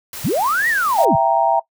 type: noise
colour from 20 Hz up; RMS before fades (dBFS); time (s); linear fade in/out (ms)
white; -31; 0.13-1.05; 2
type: linear two-way sweep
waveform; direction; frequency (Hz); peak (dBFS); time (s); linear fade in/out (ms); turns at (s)
sine; up then down; 90.7 to 1942 to 90.7; -15; 0.24-1.16; 10; 0.68
type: chord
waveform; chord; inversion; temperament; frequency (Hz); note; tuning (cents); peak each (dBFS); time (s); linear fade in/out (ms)
sine; E diminished; none; equal with one note detuned; 666.1 / 784 / 932.3; E5 / G5 / Bb5; +18 / 0 / 0; -17; 0.98-1.6; 10
effects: noise-tail reverb RT60 0.1 s tail -19 dB re dry